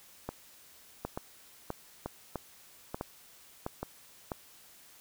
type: two click trains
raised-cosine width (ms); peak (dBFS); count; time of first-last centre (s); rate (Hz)
1; -20 / -21; 6 / 5; 1.05-4.318 / 0.29-3.83; 1.53 / 1.13
effects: white hiss -57 dBFS RMS until 5 s